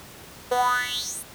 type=tone with high-pass filter sweep; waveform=10% pulse; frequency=246.9 Hz; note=B3; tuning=in tune; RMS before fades=-25 dBFS; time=0.51-1.23 s; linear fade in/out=10 ms; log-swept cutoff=500 to 11000 Hz; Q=6.3; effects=pink hiss -44 dBFS RMS until 1.34 s + high-pass 60 Hz 12 dB/octave